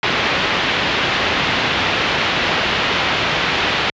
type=low-pass noise; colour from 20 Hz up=white; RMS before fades=-18 dBFS; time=0.03-3.9 s; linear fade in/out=2 ms; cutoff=3400 Hz; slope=24 dB/octave; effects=high-pass 60 Hz 12 dB/octave + resampled to 16000 Hz